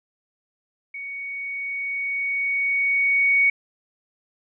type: tone with level ramp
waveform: sine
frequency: 2234 Hz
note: C#7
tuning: 13 cents sharp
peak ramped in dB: -31 to -14 dBFS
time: 0.94-3.5 s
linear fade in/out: 5 ms
effects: none